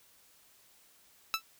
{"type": "tone with exponential decay", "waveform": "15% pulse", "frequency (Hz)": 1318.5, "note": "E6", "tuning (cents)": 0, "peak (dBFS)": -18, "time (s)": [1.34, 1.42], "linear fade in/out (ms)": 0, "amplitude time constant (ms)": 17, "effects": ["white hiss -63 dBFS RMS until 1.59 s"]}